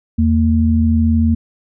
sine tone pair together, 82.41 / 228.3 Hz, E2 / A#3, 0 / -36 cents, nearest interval octave + tritone, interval 1764 cents, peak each -13 dBFS, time 0.18-1.35 s, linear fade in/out 10 ms, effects none

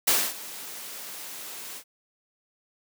white noise with ADSR envelope, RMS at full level -20 dBFS, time 0.07-1.84 s, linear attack 10 ms, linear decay 250 ms, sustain -19 dB, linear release 75 ms, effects high-pass 200 Hz 12 dB/octave

